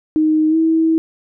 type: tone with pitch glide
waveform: sine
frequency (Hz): 311.1 to 323.2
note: D#4 to E4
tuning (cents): 0 to -34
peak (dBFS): -11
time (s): 0.16-0.98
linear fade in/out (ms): 0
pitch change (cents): +66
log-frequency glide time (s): 0.49-0.56
effects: none